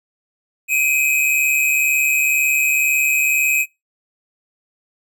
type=tone pair together; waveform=square; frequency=2394 / 2536 Hz; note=D7 / D#7; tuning=+33 / +32 cents; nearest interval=minor second; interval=99 cents; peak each=-22 / -16 dBFS; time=0.68-3.66 s; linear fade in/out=50 ms; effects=noise-tail reverb RT60 0.2 s tail -20 dB re dry